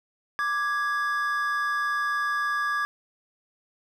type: tone pair together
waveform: triangle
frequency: 1175 / 1661.7 Hz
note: D6 / G#6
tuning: +1 / +1 cents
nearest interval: tritone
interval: 600 cents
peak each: -25 dBFS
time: 0.39-2.85 s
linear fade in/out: 0 ms
effects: none